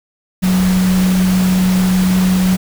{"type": "tone in noise", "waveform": "sine", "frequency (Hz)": 185, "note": "F#3", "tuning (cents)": 0, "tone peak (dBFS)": -10, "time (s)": [0.42, 2.57], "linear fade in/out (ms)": 20, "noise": "pink", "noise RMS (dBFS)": -23, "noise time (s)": [0.42, 2.57], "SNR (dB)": 10, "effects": []}